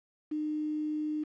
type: tone with quantisation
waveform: sine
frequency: 304.3 Hz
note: D#4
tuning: 38 cents flat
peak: -30 dBFS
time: 0.31-1.24 s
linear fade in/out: 10 ms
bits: 8
effects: low-pass 2000 Hz 12 dB/octave